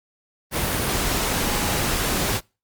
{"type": "tone in noise", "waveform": "sine", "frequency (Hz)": 830.6, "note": "G#5", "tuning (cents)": 0, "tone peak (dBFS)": -34, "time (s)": [1.4, 1.82], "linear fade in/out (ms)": 50, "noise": "pink", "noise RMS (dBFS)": -23, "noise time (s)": [0.51, 2.41], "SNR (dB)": -14, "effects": ["noise-tail reverb RT60 0.3 s tail -26 dB re dry", "Opus 32 kbps"]}